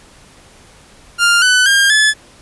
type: tone with pitch steps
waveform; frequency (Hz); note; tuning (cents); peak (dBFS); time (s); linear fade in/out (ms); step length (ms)
sawtooth; 1400 / 1500.5 / 1608.2 / 1723.6; F6 / F#6 / G6 / A6; +4 / +24 / +44 / -36; -5; 1.18-2.14; 50; 240
effects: pink hiss -44 dBFS RMS until 2.41 s + resampled to 24000 Hz